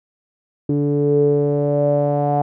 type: tone with low-pass filter sweep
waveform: sawtooth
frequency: 144.8 Hz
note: D3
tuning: 24 cents flat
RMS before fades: -17 dBFS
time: 0.69-2.42 s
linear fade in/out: 5 ms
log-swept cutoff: 350 to 730 Hz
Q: 8
effects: none